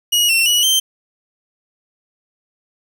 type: tone with pitch steps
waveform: sawtooth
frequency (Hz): 2897 / 2709 / 2928 / 3127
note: F#7 / E7 / F#7 / G7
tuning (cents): -37 / +47 / -19 / -5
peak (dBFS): -9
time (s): 0.12-0.8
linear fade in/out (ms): 10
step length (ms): 170
effects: none